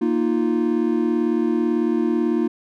triangle chord, Bb suspended fourth, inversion none, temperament equal, 233.1 / 311.1 / 349.2 Hz, Bb3 / Eb4 / F4, 0 / 0 / 0 cents, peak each -20 dBFS, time 0.01-2.48 s, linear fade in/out 10 ms, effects none

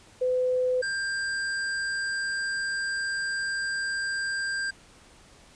sine / square tone pair in turn, 506 / 1589.4 Hz, B4 / G6, +42 / +23 cents, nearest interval octave + minor sixth, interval 1981 cents, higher second, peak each -22 / -28 dBFS, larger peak first, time 0.21-0.82 / 0.82-4.71 s, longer second, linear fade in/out 10 ms, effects pink hiss -54 dBFS RMS until 5.55 s + resampled to 22050 Hz

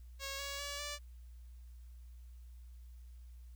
5% pulse tone with pitch steps, 548 / 559.5 / 571.3 / 583.3 Hz, C#5 / C#5 / D5 / D5, -20 / +16 / -48 / -12 cents, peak -29 dBFS, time 0.19-0.99 s, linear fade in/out 50 ms, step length 200 ms, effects added 60 Hz sine -50 dBFS peak until 3.55 s + white hiss -74 dBFS RMS until 3.55 s

